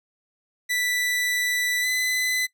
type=tone with pitch glide; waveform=sawtooth; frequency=1975.5 to 2011 Hz; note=B6 to B6; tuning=0 to +31 cents; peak=-19 dBFS; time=0.69-2.47 s; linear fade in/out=20 ms; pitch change=+31 cents; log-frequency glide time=1.81-1.87 s; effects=noise-tail reverb RT60 0.1 s tail -18 dB re dry